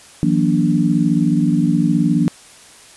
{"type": "tone cluster", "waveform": "sine", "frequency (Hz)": [162.5, 181.6, 236.8, 290.8], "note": ["E3", "F#3", "A#3", "D4"], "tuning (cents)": [-24, -32, 27, -17], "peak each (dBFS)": -18, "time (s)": [0.23, 2.28], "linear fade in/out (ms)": 0, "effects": ["white hiss -43 dBFS RMS until 2.96 s", "resampled to 24000 Hz"]}